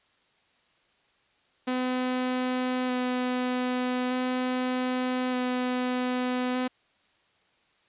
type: tone with vibrato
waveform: sawtooth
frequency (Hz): 252.2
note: B3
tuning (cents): +36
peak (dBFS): -22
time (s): 1.67-6.68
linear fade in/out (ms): 10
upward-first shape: square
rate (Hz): 0.41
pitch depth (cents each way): 9
effects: white hiss -66 dBFS RMS until 7.88 s + resampled to 8000 Hz

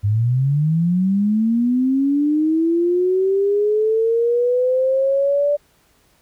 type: linear sweep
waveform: sine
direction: up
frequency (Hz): 98.9 to 586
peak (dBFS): -14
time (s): 0.03-5.57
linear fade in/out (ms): 20
effects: pink hiss -58 dBFS RMS until 6.21 s

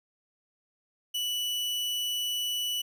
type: tone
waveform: 40% pulse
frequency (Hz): 2960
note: F#7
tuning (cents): 0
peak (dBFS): -28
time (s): 1.14-2.82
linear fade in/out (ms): 10
effects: none

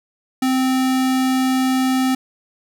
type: tone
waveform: square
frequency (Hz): 260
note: C4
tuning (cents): -11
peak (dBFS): -16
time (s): 0.42-2.15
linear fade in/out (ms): 5
effects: none

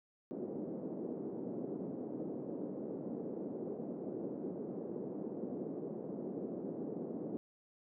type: band-pass noise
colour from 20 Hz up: white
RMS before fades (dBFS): -42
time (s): 0.31-7.37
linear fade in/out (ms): 0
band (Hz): 180 to 440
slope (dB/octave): 24
effects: none

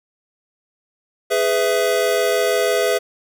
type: chord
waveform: square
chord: E major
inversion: first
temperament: equal with one note detuned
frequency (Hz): 415.3 / 501.4 / 659.3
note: G#4 / B4 / E5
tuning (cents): 0 / +26 / 0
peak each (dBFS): -21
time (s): 1.3-2.99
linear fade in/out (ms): 20
effects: none

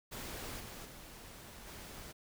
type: noise with level steps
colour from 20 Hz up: pink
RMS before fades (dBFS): -44 / -48 / -52 / -49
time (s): 0.11-2.13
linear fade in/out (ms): 20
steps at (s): 0.6 / 0.85 / 1.67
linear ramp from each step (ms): 5
effects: none

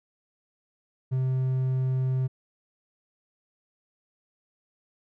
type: tone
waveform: triangle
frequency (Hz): 130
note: C3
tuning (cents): -11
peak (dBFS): -21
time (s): 1.11-2.28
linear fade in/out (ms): 20
effects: none

